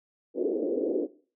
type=band-pass noise; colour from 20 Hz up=white; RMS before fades=-28 dBFS; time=0.34-1.08 s; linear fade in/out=50 ms; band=270 to 490 Hz; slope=48 dB/octave; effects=noise-tail reverb RT60 0.4 s tail -17 dB re dry